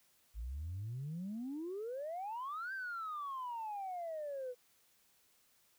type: exponential two-way sweep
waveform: sine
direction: up then down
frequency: 51.91 to 1594 to 486.1 Hz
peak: -38 dBFS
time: 0.34-4.55 s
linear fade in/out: 50 ms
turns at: 2.73 s
effects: tanh soft clip ceiling -36 dBFS + white hiss -71 dBFS RMS until 5.78 s